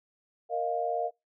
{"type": "chord", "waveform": "sine", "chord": "Bb suspended fourth", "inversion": "none", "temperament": "equal with one note detuned", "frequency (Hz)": [466.2, 622.3, 701.7], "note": ["Bb4", "Eb5", "F5"], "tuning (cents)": [0, 0, 8], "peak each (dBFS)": [-33, -33, -30], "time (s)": [0.49, 1.11], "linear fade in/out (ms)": 50, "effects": ["noise-tail reverb RT60 0.2 s tail -25 dB re dry"]}